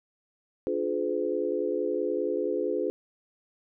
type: chord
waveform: sine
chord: D diminished seventh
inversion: none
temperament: just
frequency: 293.7 / 352.4 / 422.9 / 507.5 Hz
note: D4 / F4 / Ab4 / Cb5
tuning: 0 / +16 / +31 / +47 cents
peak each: -34 / -31 / -30 / -31 dBFS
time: 0.67-2.9 s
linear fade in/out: 0 ms
effects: none